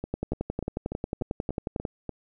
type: two click trains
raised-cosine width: 2 ms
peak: -19 / -15 dBFS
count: 8 / 20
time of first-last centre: 0.04-2.093 / 0.14-1.852 s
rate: 3.41 / 11.1 Hz
effects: none